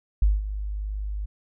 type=tone with ADSR envelope; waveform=sine; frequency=51.1 Hz; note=G#1; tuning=27 cents flat; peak=-14 dBFS; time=0.22-1.26 s; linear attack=4 ms; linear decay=190 ms; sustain=-13 dB; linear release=12 ms; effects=none